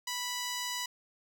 5% pulse tone with notch filter, 986 Hz, B5, 3 cents flat, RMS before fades -36 dBFS, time 0.07-0.86 s, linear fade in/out 5 ms, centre 11000 Hz, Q 0.87, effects none

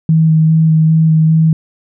sine tone with vibrato, 159.3 Hz, D#3, 41 cents sharp, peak -6 dBFS, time 0.09-1.53 s, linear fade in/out 2 ms, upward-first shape square, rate 2.5 Hz, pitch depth 11 cents each way, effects none

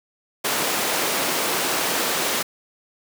pink high-pass noise, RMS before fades -23 dBFS, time 0.44-2.43 s, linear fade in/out 10 ms, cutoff 350 Hz, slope 12 dB/octave, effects none

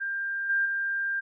sine tone with level steps, 1593 Hz, G6, 27 cents sharp, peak -28 / -22 / -26 dBFS, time 0-1.21 s, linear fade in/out 20 ms, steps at 0.49 / 0.65 s, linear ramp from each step 10 ms, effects none

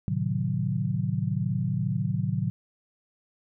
sine chord, A diminished seventh, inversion none, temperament equal with one note detuned, 110 / 130.81 / 152.54 / 185 Hz, A2 / C3 / Eb3 / Gb3, 0 / 0 / -34 / 0 cents, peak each -30 dBFS, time 0.08-2.5 s, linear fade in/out 0 ms, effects none

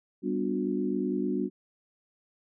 sine chord, G major seventh, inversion none, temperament equal with one note detuned, 196 / 246.9 / 293.7 / 362.4 Hz, G3 / B3 / D4 / F#4, 0 / 0 / 0 / -36 cents, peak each -32 dBFS, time 0.22-1.5 s, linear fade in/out 50 ms, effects none

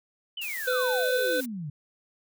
sine exponential sweep, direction down, 3092 to 138.59 Hz, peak -32 dBFS, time 0.37-1.7 s, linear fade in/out 5 ms
blue noise, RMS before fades -38 dBFS, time 0.41-1.46 s, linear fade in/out 10 ms
harmonic tone, 504 Hz, B4, 35 cents sharp, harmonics 1 / 3 / 5 / 7 / 8, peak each -25 / -29 / -44 / -38 / -38 dBFS, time 0.67-1.41 s, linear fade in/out 10 ms
effects none

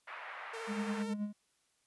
white band-pass noise, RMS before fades -46 dBFS, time 0.07-1.03 s, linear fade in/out 10 ms, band 650 to 2100 Hz, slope 24 dB/octave
sawtooth tone with vibrato, 453.1 Hz, A#4, 49 cents flat, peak -38 dBFS, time 0.53-1.14 s, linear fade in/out 10 ms, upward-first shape triangle, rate 15 Hz, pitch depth 38 cents each way
triangle tone with tremolo, 207.7 Hz, G#3, in tune, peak -30 dBFS, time 0.67-1.33 s, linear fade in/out 50 ms, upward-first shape sine, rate 9.4 Hz, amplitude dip 60%
effects white hiss -75 dBFS RMS until 1.86 s + resampled to 24000 Hz

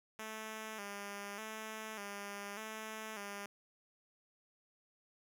5% pulse tone with vibrato, 210 Hz, G#3, 19 cents sharp, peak -32 dBFS, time 0.19-3.46 s, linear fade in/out 2 ms, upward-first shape square, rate 0.84 Hz, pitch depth 69 cents each way, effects none

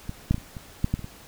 clicks, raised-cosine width 5 ms, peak -18 / -8 / -12 / -26 / -24 / -9 / -11 / -24 / -22 dBFS, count 9, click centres 0.094 / 0.31 / 0.344 / 0.381 / 0.568 / 0.844 / 0.94 / 0.993 / 1.044 s, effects pink hiss -48 dBFS RMS until 1.27 s

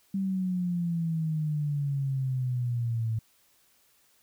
sine exponential sweep, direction down, 196 to 110.4 Hz, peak -26 dBFS, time 0.14-3.19 s, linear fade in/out 5 ms, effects white hiss -65 dBFS RMS until 4.22 s

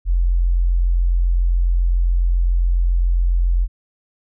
sine tone, 43.65 Hz, F1, in tune, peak -13 dBFS, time 0.05-3.68 s, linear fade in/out 50 ms, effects none

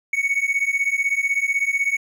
triangle beating tone pair, 2217 / 2233 Hz, C#7 / C#7, 0 / +12 cents, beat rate 16 Hz, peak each -20 dBFS, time 0.13-1.97 s, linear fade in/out 5 ms, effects none

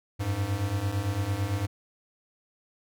square beating tone pair, 93.8 / 102.7 Hz, F#2 / G#2, +24 / -19 cents, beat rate 8.9 Hz, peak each -32 / -29 dBFS, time 0.19-1.67 s, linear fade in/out 20 ms, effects none

